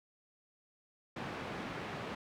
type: band-pass noise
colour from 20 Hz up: pink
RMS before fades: -42 dBFS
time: 1.16-2.15 s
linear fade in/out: 5 ms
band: 140 to 2400 Hz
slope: 12 dB/octave
effects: none